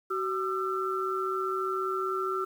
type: tone cluster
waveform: sine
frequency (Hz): 377.9 / 1209 / 1344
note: F#4 / D6 / E6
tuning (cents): +37 / +50 / +33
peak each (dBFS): -31 / -36 / -31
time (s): 0.1-2.45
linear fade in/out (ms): 10
effects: 9-bit